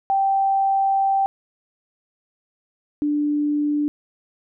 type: tone pair in turn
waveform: sine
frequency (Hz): 781 / 294.7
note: G5 / D4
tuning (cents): -7 / +6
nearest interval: octave + perfect fourth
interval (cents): 1687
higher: first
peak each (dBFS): -16 / -18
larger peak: first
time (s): 0.1-1.26 / 3.02-3.88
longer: first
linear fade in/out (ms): 0
effects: none